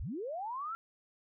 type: linear sweep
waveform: sine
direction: up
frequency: 37 to 1376 Hz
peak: -36 dBFS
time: 0-0.75 s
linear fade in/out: 0 ms
effects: none